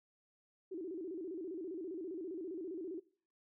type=tone with vibrato; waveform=sine; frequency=349.2 Hz; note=F4; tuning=in tune; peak=-40 dBFS; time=0.71-3 s; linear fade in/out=10 ms; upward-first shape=square; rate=15 Hz; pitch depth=140 cents each way; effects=noise-tail reverb RT60 0.5 s tail -22 dB re dry